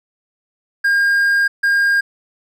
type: tone bursts at uneven times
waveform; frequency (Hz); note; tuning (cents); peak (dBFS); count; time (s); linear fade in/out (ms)
triangle; 1614; G#6; -50; -10; 2; 0.84-1.48 / 1.63-2.01; 10
effects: none